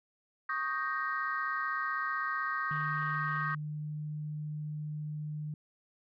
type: chord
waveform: sine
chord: Eb dominant seventh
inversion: third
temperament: equal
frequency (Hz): 1108.7 / 1244.5 / 1568 / 1864.7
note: Db6 / Eb6 / G6 / Bb6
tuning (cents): 0 / 0 / 0 / 0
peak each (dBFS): -37 / -35 / -36 / -37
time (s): 0.49-3.55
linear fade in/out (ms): 5
type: tone with pitch glide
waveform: sine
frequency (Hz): 150 to 151.22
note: D3 to D#3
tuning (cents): +37 to -49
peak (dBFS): -35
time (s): 2.71-5.54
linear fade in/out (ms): 2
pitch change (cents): +14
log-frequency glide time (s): 3.14-3.96
effects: tanh soft clip ceiling -22 dBFS